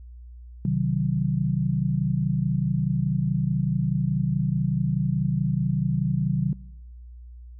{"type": "chord", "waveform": "sine", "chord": "C diminished", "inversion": "none", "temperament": "equal with one note detuned", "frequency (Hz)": [130.81, 155.56, 187.04], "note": ["C3", "Eb3", "Gb3"], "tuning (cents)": [0, 0, 19], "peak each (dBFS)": -25, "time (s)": [0.65, 6.53], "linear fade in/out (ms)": 2, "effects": ["noise-tail reverb RT60 1.0 s tail -23 dB re dry", "added 60 Hz sine -40 dBFS peak until 7.59 s"]}